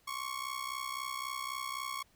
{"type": "ring-modulated tone", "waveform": "sawtooth", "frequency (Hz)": 1103, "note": "C#6", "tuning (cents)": -9, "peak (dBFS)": -30, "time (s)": [0.07, 2.03], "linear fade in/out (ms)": 10, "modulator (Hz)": 31.9, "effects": ["pink hiss -68 dBFS RMS until 2.15 s"]}